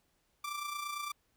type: tone with amplitude modulation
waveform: sawtooth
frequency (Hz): 1174.7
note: D6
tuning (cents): 0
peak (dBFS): -31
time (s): 0.44-1.12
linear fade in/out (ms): 5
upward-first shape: sine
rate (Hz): 28.8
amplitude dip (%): 55
effects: pink hiss -75 dBFS RMS until 1.36 s